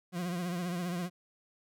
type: tone with vibrato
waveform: 40% pulse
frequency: 176.4 Hz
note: F3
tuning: 18 cents sharp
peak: -32 dBFS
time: 0.12-1.1 s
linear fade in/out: 50 ms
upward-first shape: triangle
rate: 15 Hz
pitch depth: 78 cents each way
effects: none